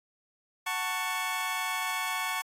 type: chord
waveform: 20% pulse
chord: F# minor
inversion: none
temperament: just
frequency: 740 / 888 / 1110 Hz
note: F#5 / A5 / C#6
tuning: 0 / +16 / +2 cents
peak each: -32 / -30 / -28 dBFS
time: 0.66-2.42 s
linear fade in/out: 10 ms
effects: AAC 48 kbps